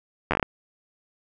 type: slowing click train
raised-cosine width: 0.5 ms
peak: -7 dBFS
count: 7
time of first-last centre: 0.31-0.428 s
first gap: 11 ms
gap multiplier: 1.23
effects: none